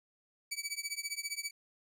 15% pulse tone with tremolo, 2290 Hz, D7, 44 cents flat, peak -26 dBFS, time 0.51-1.51 s, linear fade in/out 10 ms, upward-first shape triangle, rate 15 Hz, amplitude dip 100%, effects none

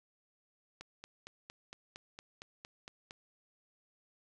click train, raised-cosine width 0.2 ms, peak -29 dBFS, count 11, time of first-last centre 0.81-3.109 s, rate 4.35 Hz, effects none

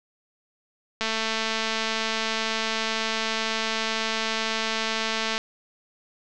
click train, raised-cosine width 0.2 ms, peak -9 dBFS, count 971, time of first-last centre 1.01-5.379 s, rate 222 Hz, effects low-pass 6000 Hz 12 dB/octave

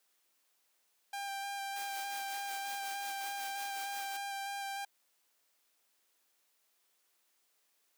sawtooth tone with vibrato, 794 Hz, G5, 22 cents sharp, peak -34 dBFS, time 1.13-4.85 s, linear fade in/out 5 ms, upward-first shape square, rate 3.3 Hz, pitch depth 11 cents each way
white noise with tremolo, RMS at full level -46 dBFS, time 1.76-4.17 s, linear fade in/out 2 ms, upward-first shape sine, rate 5.5 Hz, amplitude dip 60%
effects white hiss -75 dBFS RMS until 7.97 s + high-pass 300 Hz 12 dB/octave

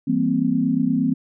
sine chord, C dominant seventh, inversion first, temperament equal, 164.81 / 196 / 233.1 / 261.6 Hz, E3 / G3 / Bb3 / C4, 0 / 0 / 0 / 0 cents, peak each -25 / -26 / -22 / -20 dBFS, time 0.07-1.14 s, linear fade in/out 10 ms, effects none

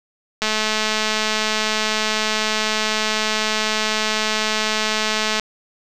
click train, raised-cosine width 0.2 ms, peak -3 dBFS, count 1076, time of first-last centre 0.42-5.397 s, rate 216 Hz, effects none

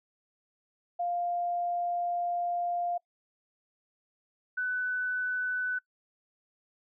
sine tone pair in turn, 700 / 1497.9 Hz, F5 / F#6, +4 / +21 cents, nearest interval octave + minor second, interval 1317 cents, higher second, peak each -28 dBFS, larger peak neither, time 0.99-2.98 / 4.57-5.79 s, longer first, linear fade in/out 10 ms, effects noise-tail reverb RT60 0.1 s tail -24 dB re dry

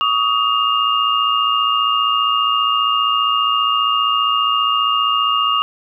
sine tone cluster, 1136 / 1251 / 2821 Hz, C#6 / D#6 / F7, +42 / +9 / +17 cents, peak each -18 dBFS, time 0.01-5.62 s, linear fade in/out 0 ms, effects none

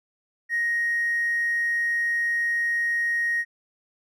sine tone with hard clipping, 1874 Hz, A#6, 9 cents sharp, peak -22 dBFS, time 0.49-3.45 s, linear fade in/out 50 ms, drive 1 dB, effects none

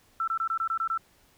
sine tone bursts, 1333 Hz, E6, 19 cents sharp, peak -25 dBFS, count 8, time 0.2-0.976 s, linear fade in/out 2 ms, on 76 ms, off 24 ms, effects pink hiss -62 dBFS RMS until 1.37 s

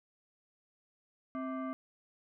sine tone with frequency modulation, 262.4 Hz, C4, 5 cents sharp, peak -35 dBFS, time 1.35-1.73 s, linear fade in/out 0 ms, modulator 911 Hz, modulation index 0.89, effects none

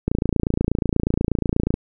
click train, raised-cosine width 3 ms, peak -6 dBFS, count 48, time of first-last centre 0.08-1.741 s, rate 28.3 Hz, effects none

